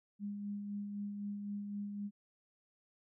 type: tone with tremolo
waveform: sine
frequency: 203.8 Hz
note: G#3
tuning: 32 cents flat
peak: -37 dBFS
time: 0.19-2.11 s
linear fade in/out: 50 ms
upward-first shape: sine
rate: 3.9 Hz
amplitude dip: 35%
effects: none